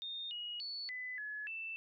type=tone with pitch steps; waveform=sine; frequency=3661 / 2895 / 4439 / 2005 / 1702 / 2658 Hz; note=A#7 / F#7 / C#8 / B6 / G#6 / E7; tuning=-32 / -38 / +2 / +26 / +42 / +14 cents; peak=-40 dBFS; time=0.02-1.76 s; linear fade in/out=0 ms; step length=290 ms; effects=none